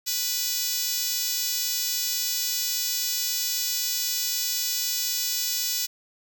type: tone with high-pass filter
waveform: 5% pulse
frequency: 493.9 Hz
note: B4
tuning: in tune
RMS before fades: -27 dBFS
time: 0.06-5.87 s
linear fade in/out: 20 ms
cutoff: 5900 Hz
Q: 0.66
effects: none